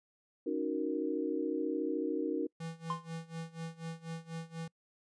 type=chord; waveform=sine; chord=D# minor seventh; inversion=third; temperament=equal; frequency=277.2 / 311.1 / 370 / 466.2 Hz; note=C#4 / D#4 / F#4 / A#4; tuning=0 / 0 / 0 / 0 cents; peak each=-38 / -35 / -38 / -37 dBFS; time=0.46-2.47 s; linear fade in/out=10 ms
type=tone with tremolo; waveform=square; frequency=164.2 Hz; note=E3; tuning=6 cents flat; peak=-38 dBFS; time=2.6-4.68 s; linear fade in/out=5 ms; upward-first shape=sine; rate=4.1 Hz; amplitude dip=90%
type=tone with exponential decay; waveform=triangle; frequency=1046.5 Hz; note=C6; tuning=in tune; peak=-28 dBFS; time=2.9-3.08 s; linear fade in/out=2 ms; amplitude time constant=39 ms
effects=noise-tail reverb RT60 0.1 s tail -25 dB re dry + resampled to 22050 Hz